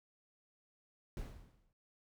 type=noise with exponential decay; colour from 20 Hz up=brown; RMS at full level=-40 dBFS; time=1.17-1.73 s; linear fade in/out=1 ms; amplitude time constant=120 ms; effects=none